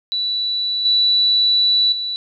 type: tone with level steps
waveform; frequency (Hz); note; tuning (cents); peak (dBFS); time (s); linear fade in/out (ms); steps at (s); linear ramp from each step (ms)
sine; 3951; B7; 0; -18 / -12 / -21; 0.12-2.16; 0; 0.85 / 1.92; 5
effects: none